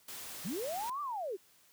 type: noise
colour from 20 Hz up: white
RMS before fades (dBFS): -45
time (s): 0.08-0.9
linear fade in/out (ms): 5
type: linear two-way sweep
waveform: sine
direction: up then down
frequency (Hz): 138.59 to 1199 to 341.1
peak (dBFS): -35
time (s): 0.44-1.37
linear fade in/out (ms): 20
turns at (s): 1.01
effects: white hiss -65 dBFS RMS until 1.72 s + high-pass 60 Hz 12 dB/octave